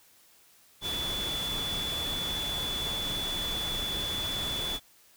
sine tone in noise, 3449 Hz, A7, 35 cents flat, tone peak -31 dBFS, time 0.81-4.8 s, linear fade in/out 50 ms, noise pink, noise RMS -37 dBFS, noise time 0.81-4.8 s, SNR +3 dB, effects white hiss -60 dBFS RMS until 5.16 s

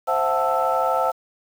sine tone cluster, 523 / 670 / 742 / 880 / 1320 Hz, C5 / E5 / F#5 / A5 / E6, -1 / +28 / +5 / 0 / +2 cents, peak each -24 dBFS, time 0.07-1.12 s, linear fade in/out 20 ms, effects tanh soft clip ceiling -9 dBFS + 7-bit

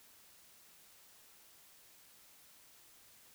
silence, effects white hiss -62 dBFS RMS until 3.34 s

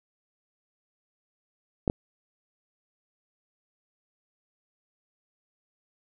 clicks, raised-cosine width 2 ms, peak -12 dBFS, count 2, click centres 1.878 / 1.899 s, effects none

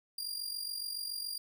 sawtooth tone with amplitude modulation, 4790 Hz, D8, 33 cents sharp, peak -31 dBFS, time 0.18-1.38 s, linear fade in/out 5 ms, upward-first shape sine, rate 47.1 Hz, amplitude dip 65%, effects none

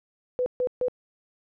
sine tone bursts, 500 Hz, B4, 21 cents sharp, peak -22 dBFS, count 3, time 0.39-0.883 s, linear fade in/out 0 ms, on 71 ms, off 140 ms, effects none

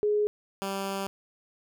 sine / 10% pulse tone pair in turn, 418.3 / 195.48 Hz, G#4 / G3, +12 / -5 cents, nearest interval octave + minor second, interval 1317 cents, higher first, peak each -22 dBFS, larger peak neither, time 0.03-0.27 / 0.62-1.07 s, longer second, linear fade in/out 0 ms, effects none

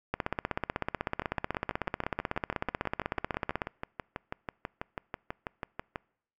two click trains, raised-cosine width 0.5 ms, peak -19 / -14 dBFS, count 30 / 57, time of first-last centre 1.22-5.959 / 0.14-3.618 s, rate 6.12 / 16.1 Hz, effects noise-tail reverb RT60 0.7 s tail -26 dB re dry

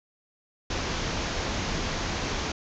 pink low-pass noise, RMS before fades -30 dBFS, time 0.7-2.52 s, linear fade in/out 5 ms, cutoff 6800 Hz, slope 96 dB/octave, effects none

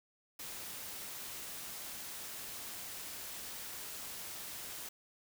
white noise, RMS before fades -45 dBFS, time 0.39-4.89 s, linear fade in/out 5 ms, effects none

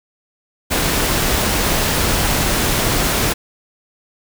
pink noise, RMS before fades -17 dBFS, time 0.7-3.34 s, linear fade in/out 20 ms, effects none

